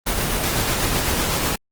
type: noise with tremolo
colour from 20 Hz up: pink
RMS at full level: -20 dBFS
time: 0.06-1.56 s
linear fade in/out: 10 ms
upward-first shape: triangle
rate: 8 Hz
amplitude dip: 30%
effects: Opus 24 kbps